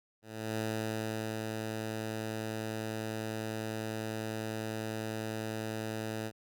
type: tone with ADSR envelope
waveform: 10% pulse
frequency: 110 Hz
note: A2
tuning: in tune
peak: -24 dBFS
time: 0.22-6.32 s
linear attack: 350 ms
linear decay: 830 ms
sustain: -3 dB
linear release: 55 ms
effects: none